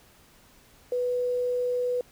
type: tone with quantisation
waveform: sine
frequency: 493.9 Hz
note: B4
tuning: in tune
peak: -24 dBFS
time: 0.92-2.01 s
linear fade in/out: 2 ms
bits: 9
effects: pink hiss -57 dBFS RMS until 2.11 s